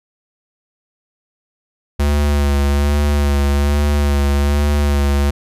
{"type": "tone with vibrato", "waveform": "square", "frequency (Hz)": 71.8, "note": "D2", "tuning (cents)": -39, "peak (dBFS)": -13, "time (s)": [1.99, 5.31], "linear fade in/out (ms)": 10, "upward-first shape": "sine", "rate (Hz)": 1.2, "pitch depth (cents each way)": 30, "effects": ["resampled to 32000 Hz"]}